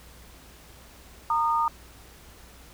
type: tone pair together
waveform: sine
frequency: 920.9 / 1225 Hz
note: A#5 / D#6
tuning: -21 / -27 cents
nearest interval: perfect fourth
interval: 494 cents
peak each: -24 / -24 dBFS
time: 1.3-1.68 s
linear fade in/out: 2 ms
effects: added 60 Hz sine -52 dBFS peak until 2.73 s + pink hiss -51 dBFS RMS until 2.73 s